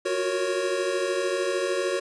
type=chord; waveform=square; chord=Gb major seventh; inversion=third; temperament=equal with one note detuned; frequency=356.8 / 370 / 466.2 / 554.4 Hz; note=F4 / Gb4 / Bb4 / Db5; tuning=+37 / 0 / 0 / 0 cents; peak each=-34 / -29 / -32 / -29 dBFS; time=0.05-2 s; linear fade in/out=10 ms; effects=resampled to 22050 Hz